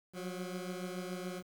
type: beating tone pair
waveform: 20% pulse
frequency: 180 / 187 Hz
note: F#3 / F#3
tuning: -47 / +19 cents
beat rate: 7 Hz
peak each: -35 / -39 dBFS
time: 0.13-1.43 s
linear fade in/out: 50 ms
effects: 10-bit